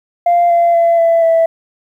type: tone with pitch steps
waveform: sine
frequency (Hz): 695 / 685.8 / 676.8 / 667.8 / 659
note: F5 / F5 / E5 / E5 / E5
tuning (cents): -9 / -32 / +45 / +22 / -1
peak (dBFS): -6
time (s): 0.26-1.46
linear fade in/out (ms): 5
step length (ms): 240
effects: tanh soft clip ceiling -5 dBFS + 8-bit